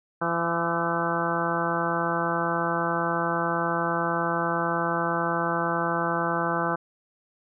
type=harmonic tone with a mistuned harmonic; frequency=169.1 Hz; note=E3; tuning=44 cents sharp; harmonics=1 / 2 / 3 / 4 / 5 / 6 / 7 / 8 / 9; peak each=-32 / -32 / -32 / -32 / -32 / -32 / -32 / -32 / -32 dBFS; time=0.21-6.76 s; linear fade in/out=10 ms; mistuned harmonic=8; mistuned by=-45 cents; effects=none